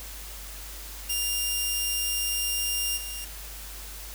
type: tone with level steps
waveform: 10% pulse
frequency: 2800 Hz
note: F7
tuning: 4 cents sharp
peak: -17 / -26 dBFS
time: 1.09-3.25 s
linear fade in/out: 10 ms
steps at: 2.96 s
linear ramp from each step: 20 ms
effects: added 50 Hz sine -41 dBFS peak until 4.14 s + white hiss -42 dBFS RMS until 4.14 s